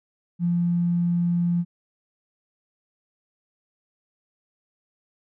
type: tone with tanh clipping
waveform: triangle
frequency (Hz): 173.2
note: F3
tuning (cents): -14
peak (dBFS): -19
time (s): 0.39-1.65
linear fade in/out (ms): 50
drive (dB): 3
effects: none